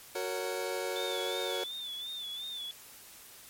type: chord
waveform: sawtooth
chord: F# major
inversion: none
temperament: just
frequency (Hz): 370 / 462.5 / 555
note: F#4 / A#4 / C#5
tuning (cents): 0 / -14 / +2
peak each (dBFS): -33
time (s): 0.15-1.64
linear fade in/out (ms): 5
type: tone with vibrato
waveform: sine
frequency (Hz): 3520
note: A7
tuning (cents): 0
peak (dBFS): -37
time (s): 0.96-2.71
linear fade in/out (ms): 0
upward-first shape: sine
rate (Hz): 2.8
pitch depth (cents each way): 74
effects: white hiss -52 dBFS RMS until 3.49 s + MP3 64 kbps